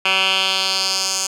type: tone with band-pass filter sweep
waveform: 10% pulse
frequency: 190.6 Hz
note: G3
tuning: 48 cents flat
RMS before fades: -19 dBFS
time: 0.05-1.27 s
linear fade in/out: 5 ms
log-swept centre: 2500 to 6600 Hz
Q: 2.6
effects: none